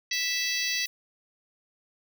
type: harmonic tone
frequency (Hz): 658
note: E5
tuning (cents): -3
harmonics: 3 / 4 / 5 / 6 / 7 / 8 / 9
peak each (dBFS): -32 / -33 / -38 / -34 / -33 / -38 / -34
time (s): 0.11-0.86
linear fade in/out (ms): 5
type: noise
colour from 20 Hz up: violet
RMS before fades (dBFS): -43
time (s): 0.13-0.87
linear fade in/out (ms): 0
effects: none